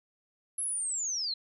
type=linear sweep; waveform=sine; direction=down; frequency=11110 to 4032 Hz; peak=-30 dBFS; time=0.58-1.34 s; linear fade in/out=5 ms; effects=none